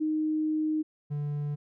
sine / triangle tone pair in turn, 310 / 146.3 Hz, D#4 / D3, -6 / -6 cents, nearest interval octave + minor second, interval 1300 cents, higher first, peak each -25 / -27 dBFS, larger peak first, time 0-0.83 / 1.1-1.56 s, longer first, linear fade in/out 20 ms, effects none

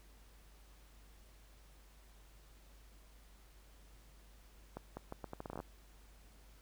accelerating click train, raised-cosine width 1 ms, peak -29 dBFS, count 13, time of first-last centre 4.77-5.602 s, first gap 200 ms, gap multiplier 0.77, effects added 50 Hz sine -59 dBFS peak until 6.61 s + pink hiss -66 dBFS RMS until 6.61 s

